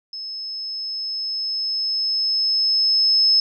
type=tone with level ramp; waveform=sine; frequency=5200 Hz; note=E8; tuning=24 cents flat; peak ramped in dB=-29 to -12 dBFS; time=0.13-3.4 s; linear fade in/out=2 ms; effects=none